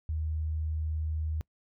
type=tone; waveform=sine; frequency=78.2 Hz; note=D#2; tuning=9 cents sharp; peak=-29 dBFS; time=0.09-1.41 s; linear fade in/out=0 ms; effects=noise-tail reverb RT60 0.1 s tail -25 dB re dry